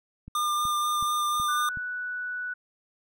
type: click train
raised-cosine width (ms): 5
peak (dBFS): -29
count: 5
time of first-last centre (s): 0.28-1.773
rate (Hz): 2.68
type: tone with vibrato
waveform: square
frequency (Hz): 1202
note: D6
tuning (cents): +40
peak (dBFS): -25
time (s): 0.35-1.69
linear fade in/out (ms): 2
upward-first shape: sine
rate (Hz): 4.1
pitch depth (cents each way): 10
type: tone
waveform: sine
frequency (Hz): 1480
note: F#6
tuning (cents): 0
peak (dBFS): -30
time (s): 1.48-2.54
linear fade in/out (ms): 10
effects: none